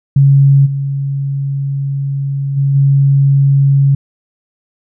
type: tone with level steps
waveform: sine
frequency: 138.59 Hz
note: C#3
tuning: in tune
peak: -4 / -14 / -9 / -6 dBFS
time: 0.16-3.95 s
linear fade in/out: 5 ms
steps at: 0.65 / 2.56 / 2.74 s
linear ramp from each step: 20 ms
effects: none